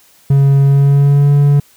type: tone with pitch glide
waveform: triangle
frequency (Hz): 138.59 to 143.31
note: C#3 to D3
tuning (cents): 0 to -42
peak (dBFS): -4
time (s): 0.3-1.6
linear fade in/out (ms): 5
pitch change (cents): +58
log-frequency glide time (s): 0.63-1.31
effects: white hiss -48 dBFS RMS until 1.76 s